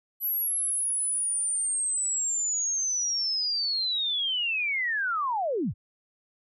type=linear sweep; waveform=sine; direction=down; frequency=11840 to 58.27 Hz; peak=-25 dBFS; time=0.2-5.74 s; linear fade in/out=50 ms; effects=none